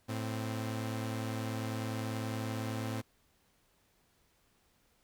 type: tone pair together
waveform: sawtooth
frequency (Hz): 110 / 260.5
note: A2 / C4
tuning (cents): 0 / -7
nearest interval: octave + minor third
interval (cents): 1493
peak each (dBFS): -32 / -36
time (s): 0.08-3.02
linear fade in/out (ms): 20
effects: pink hiss -71 dBFS RMS until 5.03 s